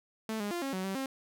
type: tone with pitch steps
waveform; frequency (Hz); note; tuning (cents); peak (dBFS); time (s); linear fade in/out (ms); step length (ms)
sawtooth; 220.3 / 205.3 / 347.2 / 272.1 / 187.2 / 192.7 / 267.7; A3 / G#3 / F4 / C#4 / F#3 / G3 / C4; +2 / -20 / -10 / -32 / +20 / -29 / +40; -29; 0.29-1.06; 2; 110
effects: none